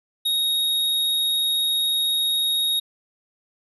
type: tone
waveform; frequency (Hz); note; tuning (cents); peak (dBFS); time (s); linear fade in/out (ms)
square; 3754; A#7; +11; -20; 0.25-2.8; 10
effects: resampled to 32000 Hz